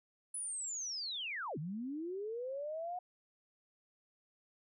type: linear two-way sweep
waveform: sine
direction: down then up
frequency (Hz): 10140 to 140 to 733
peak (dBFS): -38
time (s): 0.34-2.99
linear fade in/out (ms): 5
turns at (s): 1.58
effects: none